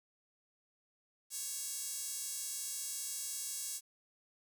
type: tone with high-pass filter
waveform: sawtooth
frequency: 554.4 Hz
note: C#5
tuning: in tune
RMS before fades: -41 dBFS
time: 1.3-3.81 s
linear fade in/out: 50 ms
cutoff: 7300 Hz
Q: 1.7
effects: 10-bit